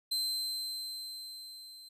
40% pulse tone with level ramp, 4100 Hz, C8, 36 cents flat, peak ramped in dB -28 to -48 dBFS, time 0.11-1.89 s, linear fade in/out 10 ms, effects resampled to 32000 Hz

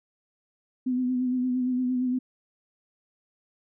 sine tone with vibrato, 252.2 Hz, B3, 36 cents sharp, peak -23 dBFS, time 0.86-2.19 s, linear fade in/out 10 ms, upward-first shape sine, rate 8.7 Hz, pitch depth 32 cents each way, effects none

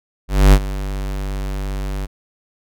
square tone with ADSR envelope, 48.68 Hz, G1, 11 cents flat, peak -5 dBFS, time 0.28-2.07 s, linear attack 250 ms, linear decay 58 ms, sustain -17 dB, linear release 26 ms, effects none

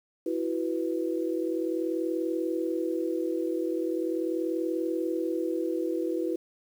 sine chord, E suspended second, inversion none, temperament equal, 329.6 / 370 / 493.9 Hz, E4 / F#4 / B4, 0 / 0 / 0 cents, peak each -29 / -32 / -33 dBFS, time 0.26-6.36 s, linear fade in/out 5 ms, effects 9-bit

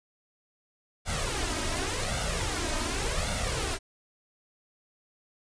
pink noise with flanger, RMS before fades -30 dBFS, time 1.05-3.79 s, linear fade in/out 50 ms, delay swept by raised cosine 1.4 to 3.2 ms, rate 0.88 Hz, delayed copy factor +0.65, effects resampled to 22050 Hz

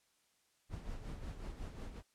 brown noise with tremolo, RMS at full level -43 dBFS, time 0.69-2.03 s, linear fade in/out 50 ms, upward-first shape sine, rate 5.5 Hz, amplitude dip 55%, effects white hiss -75 dBFS RMS until 2.14 s + low-pass 10000 Hz 12 dB/octave

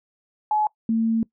sine tone pair in turn, 850 / 225.6 Hz, G#5 / A3, +40 / +44 cents, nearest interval octave + major seventh, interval 2296 cents, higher first, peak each -18 dBFS, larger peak neither, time 0.51-0.67 / 0.89-1.23 s, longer second, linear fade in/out 2 ms, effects noise-tail reverb RT60 0.1 s tail -22 dB re dry

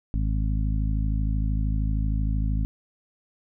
harmonic tone, 53 Hz, G#1, 36 cents sharp, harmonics 1 / 2 / 3 / 4 / 5, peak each -23 / -29 / -33 / -35 / -37 dBFS, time 0.14-2.65 s, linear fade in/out 0 ms, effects none

